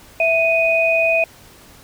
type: tone pair together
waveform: sine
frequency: 659.3 / 2489 Hz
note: E5 / D#7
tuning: 0 / 0 cents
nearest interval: octave + major seventh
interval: 2300 cents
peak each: -16 dBFS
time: 0.2-1.24 s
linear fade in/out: 2 ms
effects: pink hiss -45 dBFS RMS until 1.83 s